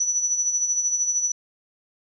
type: tone with tremolo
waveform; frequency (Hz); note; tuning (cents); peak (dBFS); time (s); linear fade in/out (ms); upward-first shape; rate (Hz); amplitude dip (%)
sine; 5930; F#8; +3; -18; 0-1.32; 5; sine; 13; 55
effects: none